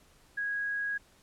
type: tone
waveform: sine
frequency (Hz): 1650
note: G#6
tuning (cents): -12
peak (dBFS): -30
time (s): 0.37-0.98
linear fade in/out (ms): 10
effects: pink hiss -62 dBFS RMS until 1.22 s + low-pass 12000 Hz 12 dB/octave